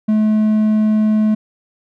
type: tone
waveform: triangle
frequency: 215 Hz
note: A3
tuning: 40 cents flat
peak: -9 dBFS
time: 0.08-1.35 s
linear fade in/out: 10 ms
effects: none